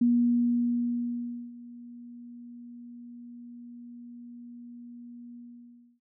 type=tone with ADSR envelope; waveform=sine; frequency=239.8 Hz; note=A#3; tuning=49 cents sharp; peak=-19 dBFS; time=0.01-6 s; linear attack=7 ms; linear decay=1500 ms; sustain=-23 dB; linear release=640 ms; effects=none